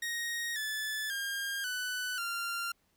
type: tone with pitch steps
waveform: sawtooth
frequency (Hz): 1872 / 1736.6 / 1611 / 1494.4 / 1386.3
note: A#6 / A6 / G6 / F#6 / F6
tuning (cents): +7 / -23 / +47 / +17 / -13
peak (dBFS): -30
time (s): 0.02-2.72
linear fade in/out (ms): 5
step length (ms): 540
effects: pink hiss -73 dBFS RMS until 2.96 s